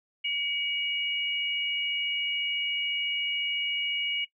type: tone pair together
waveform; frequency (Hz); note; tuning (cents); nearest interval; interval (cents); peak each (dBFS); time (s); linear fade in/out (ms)
sine; 2270 / 2888; C#7 / F#7; +41 / -43; major third; 416; -31 / -29; 0.24-4.25; 10
effects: noise-tail reverb RT60 0.1 s tail -17 dB re dry